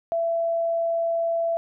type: tone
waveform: sine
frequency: 669 Hz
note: E5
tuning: 25 cents sharp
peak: -21 dBFS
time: 0.12-1.57 s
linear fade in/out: 0 ms
effects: none